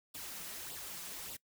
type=noise with flanger; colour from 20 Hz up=white; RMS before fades=-45 dBFS; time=0.14-1.37 s; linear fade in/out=10 ms; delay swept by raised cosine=0.23 to 6.03 ms; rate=1.7 Hz; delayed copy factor=+0.65; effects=noise-tail reverb RT60 0.1 s tail -22 dB re dry